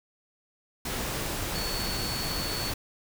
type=tone in noise; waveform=sine; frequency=4435 Hz; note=C#8; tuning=in tune; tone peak=-34 dBFS; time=1.55-2.71 s; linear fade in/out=5 ms; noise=pink; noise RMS=-32 dBFS; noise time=0.85-2.74 s; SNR=-5 dB; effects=none